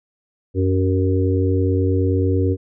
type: harmonic tone with a mistuned harmonic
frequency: 93.4 Hz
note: F#2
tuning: 17 cents sharp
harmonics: 1 / 3 / 4 / 5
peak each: -17 / -22 / -23 / -24 dBFS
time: 0.54-2.57 s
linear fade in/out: 50 ms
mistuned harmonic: 4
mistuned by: +19 cents
effects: none